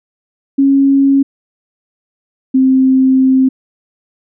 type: tone pair in turn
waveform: sine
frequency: 274.8 / 262.4 Hz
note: C#4 / C4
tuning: -15 / +5 cents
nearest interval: minor second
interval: 80 cents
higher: first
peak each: -6 dBFS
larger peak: neither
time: 0.58-1.23 / 2.54-3.49 s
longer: second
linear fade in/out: 10 ms
effects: none